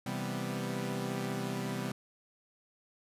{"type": "chord", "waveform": "sawtooth", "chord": "C major seventh", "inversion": "none", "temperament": "equal", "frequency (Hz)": [130.81, 164.81, 196, 246.9], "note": ["C3", "E3", "G3", "B3"], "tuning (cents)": [0, 0, 0, 0], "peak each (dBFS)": [-35, -38, -34, -36], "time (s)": [0.06, 1.92], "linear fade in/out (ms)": 5, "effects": ["resampled to 32000 Hz"]}